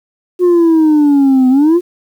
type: exponential two-way sweep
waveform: sine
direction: down then up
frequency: 363.2 to 252.9 to 363.2 Hz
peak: -3 dBFS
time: 0.39-1.81 s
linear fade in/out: 50 ms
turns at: 1.49 s
effects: tanh soft clip ceiling -5 dBFS + 7-bit